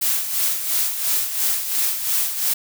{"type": "noise with tremolo", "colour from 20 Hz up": "blue", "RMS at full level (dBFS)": -19, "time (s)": [0.01, 2.54], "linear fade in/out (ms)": 10, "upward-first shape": "sine", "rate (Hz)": 2.9, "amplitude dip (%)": 60, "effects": []}